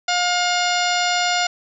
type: harmonic tone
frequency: 712 Hz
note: F5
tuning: 33 cents sharp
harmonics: 1 / 2 / 3 / 4 / 5 / 6 / 7 / 8 / 10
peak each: -21 / -24 / -26 / -27 / -28 / -29 / -29 / -30 / -31 dBFS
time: 0.08-1.47 s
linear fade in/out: 5 ms
effects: none